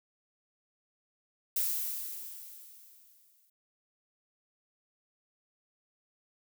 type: noise with exponential decay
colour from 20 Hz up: violet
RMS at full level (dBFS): -29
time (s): 1.56-3.5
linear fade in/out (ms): 5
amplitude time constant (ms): 420
effects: none